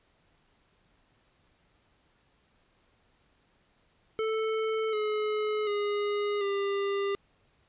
square tone with pitch steps, 440 / 425.7 / 412 / 398.6 Hz, A4 / G#4 / G#4 / G4, 0 / +43 / -14 / +29 cents, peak -28 dBFS, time 4.19-7.15 s, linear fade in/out 0 ms, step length 740 ms, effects pink hiss -68 dBFS RMS until 7.68 s + resampled to 8000 Hz

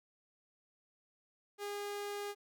sawtooth tone, 408.3 Hz, G#4, 29 cents flat, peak -35 dBFS, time 1.58-2.35 s, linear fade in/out 50 ms, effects none

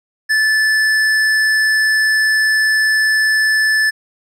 triangle tone with hard clipping, 1745 Hz, A6, 15 cents flat, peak -13 dBFS, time 0.29-3.91 s, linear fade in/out 20 ms, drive 14 dB, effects none

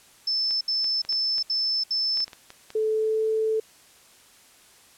sine tone bursts, 5274 Hz, E8, in tune, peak -22 dBFS, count 5, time 0.27-2.246 s, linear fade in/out 5 ms, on 340 ms, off 69 ms
clicks, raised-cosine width 0.2 ms, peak -24 dBFS, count 11, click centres 0.509 / 0.844 / 1.05 / 1.126 / 1.382 / 2.173 / 2.204 / 2.28 / 2.332 / 2.504 / 2.704 s
sine tone with pitch glide, 435.7 to 439.2 Hz, A4 to A4, -17 to -3 cents, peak -21 dBFS, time 2.75-3.6 s, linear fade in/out 5 ms, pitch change +14 cents, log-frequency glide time 2.91-3.25 s
effects white hiss -54 dBFS RMS until 4.97 s + low-pass 11000 Hz 12 dB/octave

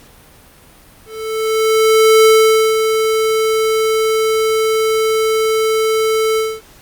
square tone with ADSR envelope, 440 Hz, A4, in tune, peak -6 dBFS, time 1.05-6.61 s, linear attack 1200 ms, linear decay 500 ms, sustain -7 dB, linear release 240 ms, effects pink hiss -44 dBFS RMS until 6.81 s + Opus 48 kbps

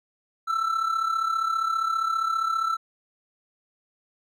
triangle tone with amplitude modulation, 1330 Hz, E6, 15 cents sharp, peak -18 dBFS, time 0.47-2.77 s, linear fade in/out 20 ms, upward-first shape sine, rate 35 Hz, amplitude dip 65%, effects none

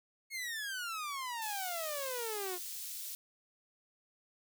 sawtooth exponential sweep, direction down, 2193 to 349.2 Hz, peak -34 dBFS, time 0.3-2.59 s, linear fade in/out 50 ms
white high-pass noise, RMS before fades -43 dBFS, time 1.42-3.15 s, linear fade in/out 0 ms, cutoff 4000 Hz, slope 12 dB/octave
effects none

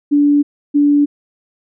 sine tone pair in turn, 289.7 / 289.7 Hz, D4 / D4, -24 / -24 cents, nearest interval unison, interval 0 cents, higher neither, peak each -8 dBFS, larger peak neither, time 0.11-0.43 / 0.74-1.06 s, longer neither, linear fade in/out 20 ms, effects none

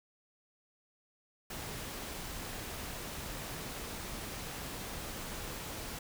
pink noise, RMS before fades -42 dBFS, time 1.5-5.99 s, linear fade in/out 5 ms, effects none

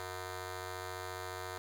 10% pulse ring-modulated tone, 275.6 Hz, C#4, 10 cents flat, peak -29 dBFS, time 0-1.58 s, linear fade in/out 0 ms, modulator 185 Hz, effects none

